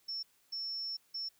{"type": "tone bursts at uneven times", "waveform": "sine", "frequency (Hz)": 5400, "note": "E8", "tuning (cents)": 41, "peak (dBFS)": -36, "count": 3, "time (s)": [[0.08, 0.23], [0.52, 0.97], [1.14, 1.29]], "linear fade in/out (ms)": 10, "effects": ["white hiss -70 dBFS RMS until 1.39 s"]}